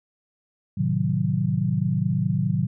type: chord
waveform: sine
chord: A diminished seventh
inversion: none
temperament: equal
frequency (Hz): 110 / 130.81 / 155.56 / 185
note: A2 / C3 / Eb3 / Gb3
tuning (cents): 0 / 0 / 0 / 0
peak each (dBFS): -27 / -26 / -25 / -25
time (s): 0.77-2.67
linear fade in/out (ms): 10
effects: none